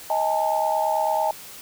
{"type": "tone cluster", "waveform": "sine", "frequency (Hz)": [631, 823, 892], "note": ["D#5", "G#5", "A5"], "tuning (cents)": [24, -16, 23], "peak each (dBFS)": -24, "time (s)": [0.1, 1.31], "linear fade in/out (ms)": 2, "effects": ["white hiss -41 dBFS RMS until 1.61 s"]}